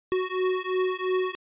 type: beating tone pair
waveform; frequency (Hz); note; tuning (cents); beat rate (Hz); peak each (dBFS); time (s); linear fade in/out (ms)
square; 369.1 / 372; F#4 / F#4; -4 / +9; 2.9; -28; 0.12-1.35; 0
effects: resampled to 8000 Hz